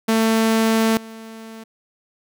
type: tone with level steps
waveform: sawtooth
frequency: 223.3 Hz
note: A3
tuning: 26 cents sharp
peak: -11 / -31 dBFS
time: 0.08-1.64 s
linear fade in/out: 10 ms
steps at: 0.97 s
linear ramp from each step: 2 ms
effects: none